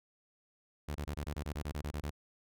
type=tone bursts; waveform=sawtooth; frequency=73.9 Hz; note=D2; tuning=11 cents sharp; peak=-32 dBFS; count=13; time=0.88-2.106 s; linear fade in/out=10 ms; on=74 ms; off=22 ms; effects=none